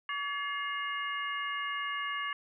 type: harmonic tone with a mistuned harmonic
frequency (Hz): 570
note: C#5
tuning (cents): +48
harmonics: 2 / 3 / 4 / 5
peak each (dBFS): -36 / -38 / -39 / -40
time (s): 0.09-2.33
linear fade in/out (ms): 2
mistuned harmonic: 4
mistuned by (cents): -120
effects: none